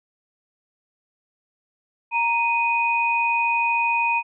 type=tone pair together; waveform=sine; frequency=933.1 / 2489 Hz; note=A#5 / D#7; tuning=+1 / 0 cents; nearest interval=octave + perfect fourth; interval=1699 cents; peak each=-21 dBFS; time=2.11-4.23 s; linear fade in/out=50 ms; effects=none